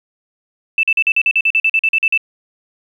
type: tone bursts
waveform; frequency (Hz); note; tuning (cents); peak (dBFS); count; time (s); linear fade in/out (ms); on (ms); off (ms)
sine; 2646; E7; +6; -10; 15; 0.78-2.176; 2; 52; 44
effects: 8-bit